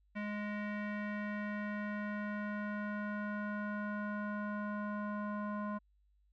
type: tone with low-pass filter sweep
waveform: square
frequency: 208 Hz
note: G#3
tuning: 3 cents sharp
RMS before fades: -39 dBFS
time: 0.15-5.79 s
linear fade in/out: 20 ms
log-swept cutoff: 2100 to 1200 Hz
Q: 3.6
effects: added 50 Hz sine -68 dBFS peak until 6.32 s